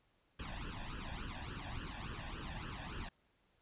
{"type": "noise with flanger", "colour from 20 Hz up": "pink", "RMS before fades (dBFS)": -44, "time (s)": [0.39, 3.09], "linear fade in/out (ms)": 5, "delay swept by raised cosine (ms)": [0.67, 1.19], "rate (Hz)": 3.5, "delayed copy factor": 0.95, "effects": ["pink hiss -75 dBFS RMS until 3.61 s", "resampled to 8000 Hz"]}